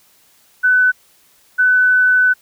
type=tone pair in turn; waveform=sine; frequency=1502 / 1502 Hz; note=F#6 / F#6; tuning=+26 / +26 cents; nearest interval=unison; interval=0 cents; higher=neither; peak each=-9 dBFS; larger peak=neither; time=0.63-0.92 / 1.58-2.34 s; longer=second; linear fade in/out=20 ms; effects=white hiss -53 dBFS RMS until 2.41 s